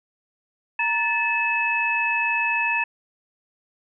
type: tone cluster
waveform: sine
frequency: 933 / 1749 / 2593 Hz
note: A#5 / A6 / E7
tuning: +1 / -11 / -29 cents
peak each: -26 / -26 / -22 dBFS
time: 0.79-2.84 s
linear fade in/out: 5 ms
effects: none